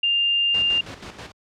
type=tone; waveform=sine; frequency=2800 Hz; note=F7; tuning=4 cents sharp; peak=-17 dBFS; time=0.03-0.81 s; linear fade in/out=5 ms
type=noise with tremolo; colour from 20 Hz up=pink; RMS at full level=-35 dBFS; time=0.54-1.32 s; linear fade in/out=5 ms; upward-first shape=square; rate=6.2 Hz; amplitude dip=60%
effects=high-pass 60 Hz 12 dB/octave + low-pass 5000 Hz 12 dB/octave